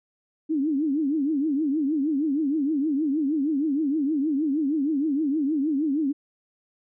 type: tone with vibrato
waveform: sine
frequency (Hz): 293.7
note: D4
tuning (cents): 0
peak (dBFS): -21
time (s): 0.49-6.13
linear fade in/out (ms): 20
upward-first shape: triangle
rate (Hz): 6.4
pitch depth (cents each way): 200
effects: none